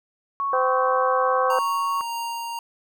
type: tone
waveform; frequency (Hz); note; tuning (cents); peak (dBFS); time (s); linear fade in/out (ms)
sine; 1108.7; C#6; 0; -22; 0.4-2.01; 0
type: harmonic tone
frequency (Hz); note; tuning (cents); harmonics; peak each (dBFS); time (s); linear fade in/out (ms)
257.5; C4; -28; 2 / 3 / 4 / 5 / 6; -22 / -26 / -28 / -30 / -32; 0.53-1.59; 2
type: tone with tremolo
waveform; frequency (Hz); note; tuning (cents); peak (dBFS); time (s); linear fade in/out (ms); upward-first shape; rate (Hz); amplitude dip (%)
square; 932.3; A#5; 0; -27; 1.5-2.59; 2; sine; 1.8; 25
effects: none